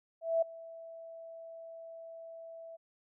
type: tone with ADSR envelope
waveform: sine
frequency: 659.3 Hz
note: E5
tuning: in tune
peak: -24 dBFS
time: 0.21-2.77 s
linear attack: 210 ms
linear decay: 7 ms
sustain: -21 dB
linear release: 18 ms
effects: none

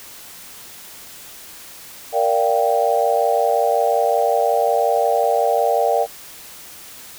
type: chord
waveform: sine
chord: G minor seventh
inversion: first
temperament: equal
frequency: 466.2 / 587.3 / 698.5 / 784 Hz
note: Bb4 / D5 / F5 / G5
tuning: 0 / 0 / 0 / 0 cents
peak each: -20 dBFS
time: 2.12-6.07 s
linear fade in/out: 50 ms
effects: white hiss -39 dBFS RMS until 7.18 s

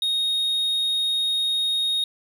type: tone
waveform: triangle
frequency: 3729 Hz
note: A#7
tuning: in tune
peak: -19 dBFS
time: 0.02-2.04 s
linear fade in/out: 2 ms
effects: none

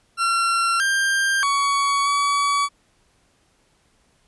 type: tone with pitch steps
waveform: 40% pulse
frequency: 1364 / 1589 / 1124 / 1137 Hz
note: F6 / G6 / C#6 / C#6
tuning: -41 / +23 / +24 / +44 cents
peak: -17 dBFS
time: 0.17-2.69 s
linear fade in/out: 50 ms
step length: 630 ms
effects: pink hiss -62 dBFS RMS until 4.27 s + resampled to 24000 Hz

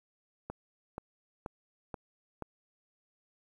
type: click train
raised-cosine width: 1 ms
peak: -24 dBFS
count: 5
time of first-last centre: 0.5-2.423 s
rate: 2.08 Hz
effects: 10-bit

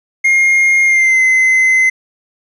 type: tone with pitch glide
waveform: triangle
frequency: 2132 to 2053 Hz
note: C7 to C7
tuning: +32 to -33 cents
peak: -6 dBFS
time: 0.24-1.9 s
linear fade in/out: 10 ms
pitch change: -65 cents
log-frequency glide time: 0.85-1.22 s
effects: resampled to 24000 Hz + 8-bit

